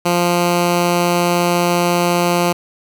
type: tone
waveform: 10% pulse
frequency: 174.61 Hz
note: F3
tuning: in tune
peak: -5 dBFS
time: 0.05-2.53 s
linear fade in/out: 10 ms
effects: none

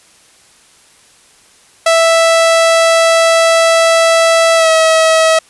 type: tone with pitch glide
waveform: sawtooth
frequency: 659.3 to 643.9 Hz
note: E5 to E5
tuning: 0 to -41 cents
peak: -3 dBFS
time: 1.86-5.39 s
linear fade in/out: 5 ms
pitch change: -41 cents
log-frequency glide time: 4.56-4.69 s
effects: white hiss -46 dBFS RMS until 5.49 s + resampled to 24000 Hz

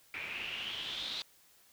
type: noise with low-pass filter sweep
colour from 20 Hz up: white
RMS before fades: -40 dBFS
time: 0.14-1.22 s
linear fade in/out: 0 ms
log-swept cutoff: 2300 to 4000 Hz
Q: 7.6
effects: white hiss -64 dBFS RMS until 1.72 s

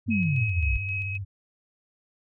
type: tone with vibrato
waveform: sine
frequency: 98 Hz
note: G2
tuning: in tune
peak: -30 dBFS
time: 0.06-1.25 s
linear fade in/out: 20 ms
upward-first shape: square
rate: 16 Hz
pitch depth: 69 cents each way
type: exponential sweep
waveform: sine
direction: down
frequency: 239.8 to 55 Hz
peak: -22 dBFS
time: 0.08-0.78 s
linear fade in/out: 10 ms
type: tone with tremolo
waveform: sine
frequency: 2549 Hz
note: D#7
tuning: 41 cents sharp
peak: -28 dBFS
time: 0.1-1.18 s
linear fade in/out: 20 ms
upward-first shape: square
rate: 3.8 Hz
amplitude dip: 35%
effects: none

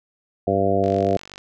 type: harmonic tone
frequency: 98 Hz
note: G2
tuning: in tune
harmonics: 1 / 2 / 3 / 4 / 5 / 6 / 7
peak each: -27 / -26 / -27 / -24 / -24 / -25 / -22 dBFS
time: 0.47-1.17 s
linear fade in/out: 5 ms
type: click train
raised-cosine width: 0.2 ms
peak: -21 dBFS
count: 27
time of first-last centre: 0.84-1.379 s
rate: 48.2 Hz
effects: none

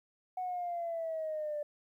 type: exponential sweep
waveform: sine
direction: down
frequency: 742 to 587.3 Hz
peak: -33 dBFS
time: 0.37-1.63 s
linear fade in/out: 5 ms
effects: tanh soft clip ceiling -29 dBFS + 12-bit

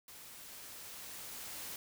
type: noise with level ramp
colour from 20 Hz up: white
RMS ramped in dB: -53 to -44 dBFS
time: 0.08-1.76 s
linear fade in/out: 2 ms
effects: none

